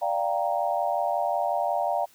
sine chord, G minor seventh, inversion second, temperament equal, 587.3 / 698.5 / 784 / 932.3 Hz, D5 / F5 / G5 / Bb5, 0 / 0 / 0 / 0 cents, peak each -29 / -27 / -29 / -31 dBFS, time 0.01-2.06 s, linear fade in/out 20 ms, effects white hiss -58 dBFS RMS until 2.14 s + high-pass 60 Hz 12 dB/octave

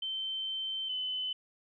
sine tone pair in turn, 3098 / 3027 Hz, G7 / F#7, -21 / +39 cents, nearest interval unison, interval 40 cents, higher first, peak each -33 / -32 dBFS, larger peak second, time 0.02-0.89 / 0.89-1.33 s, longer first, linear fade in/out 5 ms, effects none

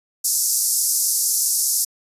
white band-pass noise, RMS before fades -20 dBFS, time 0.24-1.85 s, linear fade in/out 10 ms, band 5100 to 13000 Hz, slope 48 dB/octave, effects resampled to 32000 Hz

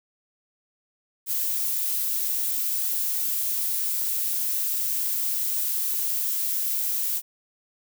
violet noise, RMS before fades -26 dBFS, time 1.26-7.22 s, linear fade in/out 50 ms, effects none

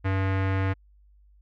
square tone with low-pass filter, 96 Hz, G2, 36 cents flat, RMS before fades -25 dBFS, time 0.04-0.74 s, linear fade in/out 20 ms, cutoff 2000 Hz, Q 2, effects added 50 Hz sine -54 dBFS peak until 1.41 s

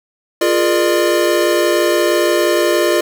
square chord, Bb dominant seventh, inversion second, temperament equal with one note detuned, 349.2 / 415.3 / 466.2 / 601.1 Hz, F4 / Ab4 / Bb4 / D5, 0 / 0 / 0 / +40 cents, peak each -16 / -21 / -21 / -17 dBFS, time 0.41-3.01 s, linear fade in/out 5 ms, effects none

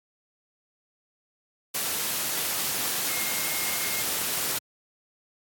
sine tone in noise, 2140 Hz, C7, 38 cents sharp, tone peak -36 dBFS, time 3.08-4.02 s, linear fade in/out 10 ms, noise white, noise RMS -28 dBFS, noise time 1.74-4.59 s, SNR -11 dB, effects high-pass 100 Hz 12 dB/octave + AAC 64 kbps

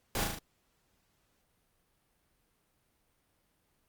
pink noise with echo, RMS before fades -33 dBFS, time 0.15-0.24 s, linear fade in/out 2 ms, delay 37 ms, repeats 4, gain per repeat -3 dB, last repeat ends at 0.388 s, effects pink hiss -74 dBFS RMS until 3.88 s + Opus 48 kbps

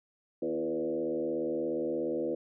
sine tone with frequency modulation, 415.3 Hz, G#4, in tune, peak -29 dBFS, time 0.42-2.35 s, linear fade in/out 5 ms, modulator 77 Hz, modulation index 1.9, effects none

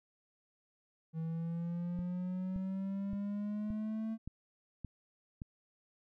triangle exponential sweep, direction up, 160.8 to 223.9 Hz, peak -33 dBFS, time 1.13-4.18 s, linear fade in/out 50 ms
click train, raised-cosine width 5 ms, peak -30 dBFS, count 7, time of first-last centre 1.99-5.419 s, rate 1.75 Hz
effects none

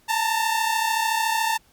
sawtooth tone pair together, 880 / 913.7 Hz, A5 / A#5, 0 / -35 cents, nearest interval minor second, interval 65 cents, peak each -20 dBFS, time 0.08-1.58 s, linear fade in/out 20 ms, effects pink hiss -59 dBFS RMS until 1.72 s + Opus 48 kbps

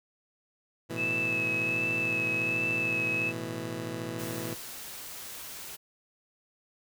15% pulse chord, A suspended second, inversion none, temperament just, 110 / 123.75 / 165 Hz, A2 / B2 / E3, 0 / +4 / +2 cents, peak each -33 dBFS, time 0.89-4.55 s, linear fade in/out 20 ms
sine tone with vibrato, 2600 Hz, E7, 24 cents flat, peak -27 dBFS, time 0.96-3.33 s, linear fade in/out 50 ms, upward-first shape sine, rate 1.3 Hz, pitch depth 26 cents each way
white noise, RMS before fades -42 dBFS, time 4.18-5.77 s, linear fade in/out 20 ms
effects none

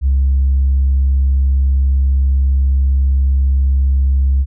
sine tone, 67.4 Hz, C#2, 48 cents flat, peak -8 dBFS, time 0.01-4.46 s, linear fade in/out 50 ms, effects tanh soft clip ceiling -7 dBFS

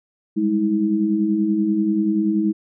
sine tone cluster, 196.8 / 207.2 / 321.1 Hz, G3 / G#3 / E4, +7 / -4 / -45 cents, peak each -27 / -20 / -19 dBFS, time 0.36-2.53 s, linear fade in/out 20 ms, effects none

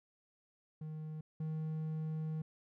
triangle tone pair in turn, 155.56 / 157.1 Hz, D#3 / D#3, 0 / +17 cents, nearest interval unison, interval 17 cents, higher second, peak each -39 / -34 dBFS, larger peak second, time 0.81-1.21 / 1.4-2.42 s, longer second, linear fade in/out 5 ms, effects none

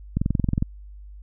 click train, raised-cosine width 5 ms, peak -9 dBFS, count 11, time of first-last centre 0.17-0.625 s, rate 22 Hz, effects added 50 Hz sine -39 dBFS peak until 1.22 s

